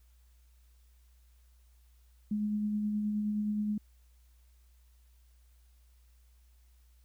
sine tone with tremolo, 210 Hz, G#3, 19 cents sharp, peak -28 dBFS, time 2.31-3.78 s, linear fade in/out 5 ms, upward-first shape sine, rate 9.5 Hz, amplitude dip 25%, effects added 60 Hz sine -59 dBFS peak until 7.04 s + white hiss -73 dBFS RMS until 7.04 s

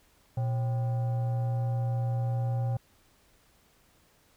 sine tone with frequency modulation, 120 Hz, B2, 49 cents flat, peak -25 dBFS, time 0.37-2.77 s, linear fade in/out 5 ms, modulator 661 Hz, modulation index 0.34, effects tanh soft clip ceiling -22 dBFS + pink hiss -64 dBFS RMS until 4.36 s

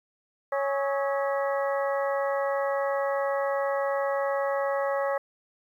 harmonic tone with a mistuned harmonic, 277.2 Hz, C#4, in tune, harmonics 2 / 3 / 4 / 5 / 6 / 7, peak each -26 / -33 / -34 / -37 / -39 / -38 dBFS, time 0.52-5.18 s, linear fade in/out 5 ms, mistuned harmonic 5, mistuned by -130 cents, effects 10-bit

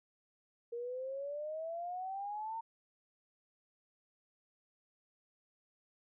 sine exponential sweep, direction up, 466.2 to 919 Hz, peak -38 dBFS, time 0.72-2.61 s, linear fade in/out 10 ms, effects none

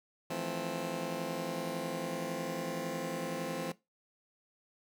15% pulse chord, F major seventh, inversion third, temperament just, 163.7 / 174.61 / 218.3 / 261.9 Hz, E3 / F3 / A3 / C4, -12 / 0 / -13 / +2 cents, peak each -35 / -35 / -36 / -34 dBFS, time 0.3-3.72 s, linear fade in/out 5 ms, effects noise-tail reverb RT60 0.2 s tail -18 dB re dry

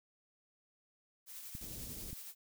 blue noise with tremolo, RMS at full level -47 dBFS, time 1.26-2.35 s, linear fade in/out 50 ms, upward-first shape triangle, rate 11 Hz, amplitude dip 40%
clicks, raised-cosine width 5 ms, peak -33 dBFS, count 2, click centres 1.551 / 2.13 s
pink band-stop noise, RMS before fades -48 dBFS, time 1.61-2.11 s, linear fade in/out 5 ms, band 360 to 5400 Hz, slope 12 dB/octave
effects none

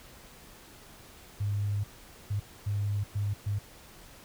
sine tone bursts at uneven times, 102.1 Hz, G#2, 29 cents flat, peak -27 dBFS, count 5, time 1.4-1.84 / 2.3-2.4 / 2.66-3.04 / 3.15-3.34 / 3.46-3.59 s, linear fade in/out 10 ms, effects pink hiss -52 dBFS RMS until 4.24 s

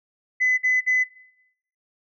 sine tone bursts, 2014 Hz, B6, 33 cents sharp, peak -16 dBFS, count 3, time 0.4-1.042 s, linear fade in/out 20 ms, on 180 ms, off 51 ms, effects noise-tail reverb RT60 0.8 s tail -20 dB re dry + tanh soft clip ceiling -13 dBFS

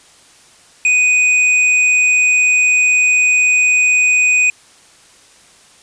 triangle tone with tanh clipping, 2489 Hz, D#7, in tune, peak -11 dBFS, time 0.85-4.5 s, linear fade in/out 2 ms, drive 16 dB, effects white hiss -46 dBFS RMS until 5.82 s + resampled to 22050 Hz

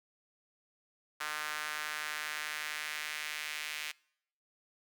sawtooth tone with high-pass filter sweep, 151.7 Hz, D#3, 44 cents flat, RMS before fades -39 dBFS, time 1.2-3.92 s, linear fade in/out 10 ms, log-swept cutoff 1400 to 2300 Hz, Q 1.9, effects noise-tail reverb RT60 0.7 s tail -25 dB re dry

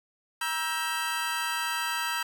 25% pulse chord, E diminished, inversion second, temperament just, 949.3 / 1318.5 / 1582.2 Hz, Bb5 / E6 / G6, +31 / 0 / +16 cents, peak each -29 dBFS, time 0.41-2.23 s, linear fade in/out 5 ms, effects none

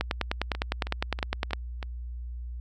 two click trains, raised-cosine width 0.3 ms, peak -10 / -19 dBFS, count 16 / 5, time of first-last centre 0.01-1.533 / 0.55-1.828 s, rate 9.85 / 3.13 Hz, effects added 60 Hz sine -34 dBFS peak until 2.6 s

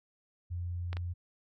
sine tone, 87.6 Hz, F2, 6 cents sharp, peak -33 dBFS, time 0.5-1.14 s, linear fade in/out 20 ms
clicks, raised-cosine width 0.3 ms, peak -24 / -25 dBFS, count 2, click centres 0.93 / 0.969 s
effects MP3 64 kbps

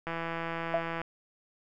click train, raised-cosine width 0.5 ms, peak -20 dBFS, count 158, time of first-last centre 0.07-1.016 s, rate 166 Hz
sine tone with exponential decay, 670 Hz, E5, 28 cents sharp, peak -22 dBFS, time 0.74-0.91 s, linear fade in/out 1 ms, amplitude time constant 35 ms
effects none

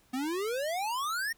square exponential sweep, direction up, 246.9 to 1889 Hz, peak -31 dBFS, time 0.13-1.33 s, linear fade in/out 10 ms, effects pink hiss -65 dBFS RMS until 1.37 s

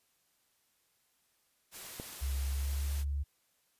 white noise, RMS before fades -46 dBFS, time 1.71-3.05 s, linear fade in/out 50 ms
click, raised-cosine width 2 ms, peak -27 dBFS, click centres 1.999 s
sine tone with pitch glide, 67.4 to 70.87 Hz, C#2 to C#2, -48 to +39 cents, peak -31 dBFS, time 2.21-3.24 s, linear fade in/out 20 ms, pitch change +87 cents, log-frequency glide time 2.36-2.97 s
effects white hiss -74 dBFS RMS until 3.79 s + resampled to 32000 Hz

